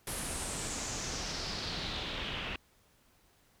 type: noise with low-pass filter sweep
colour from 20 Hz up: pink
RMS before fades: -38 dBFS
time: 0.07-2.56 s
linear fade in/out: 2 ms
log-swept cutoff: 11000 to 2700 Hz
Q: 3.7
effects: pink hiss -67 dBFS RMS until 3.6 s